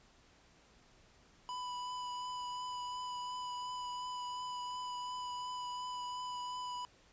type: tone with vibrato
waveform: square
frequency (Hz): 992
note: B5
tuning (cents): +7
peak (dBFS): -40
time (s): 1.49-6.85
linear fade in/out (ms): 0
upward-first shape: triangle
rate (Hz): 2.8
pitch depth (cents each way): 13
effects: pink hiss -65 dBFS RMS until 7.12 s + resampled to 16000 Hz